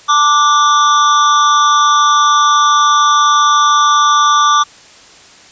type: tone with amplitude modulation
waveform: square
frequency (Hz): 1174.7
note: D6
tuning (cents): 0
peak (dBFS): -5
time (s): 0.08-4.64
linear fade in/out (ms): 20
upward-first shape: sine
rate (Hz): 289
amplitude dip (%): 65
effects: white hiss -40 dBFS RMS until 5.51 s + resampled to 16000 Hz

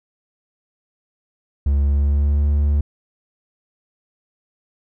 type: tone with pitch glide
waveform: triangle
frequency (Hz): 70.4 to 72.8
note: C#2 to D2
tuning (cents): +27 to -15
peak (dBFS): -12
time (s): 1.66-2.81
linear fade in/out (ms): 5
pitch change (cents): +58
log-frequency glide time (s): 1.83-2.46
effects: none

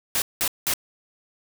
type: noise bursts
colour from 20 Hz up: white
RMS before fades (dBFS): -23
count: 3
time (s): 0.15-0.737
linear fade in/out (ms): 0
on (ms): 69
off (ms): 190
effects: none

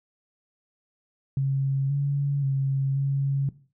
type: tone with pitch steps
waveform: sine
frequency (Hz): 136.3 / 141.3 / 136.1 / 138.1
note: C#3 / C#3 / C#3 / C#3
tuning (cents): -29 / +34 / -31 / -6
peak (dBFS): -21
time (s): 1.37-3.49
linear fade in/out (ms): 2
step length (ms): 530
effects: noise-tail reverb RT60 0.4 s tail -17 dB re dry

